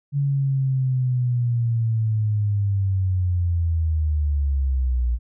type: linear sweep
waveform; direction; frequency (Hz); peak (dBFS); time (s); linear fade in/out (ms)
sine; down; 142.4 to 58.27; -18; 0.12-5.19; 50
effects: none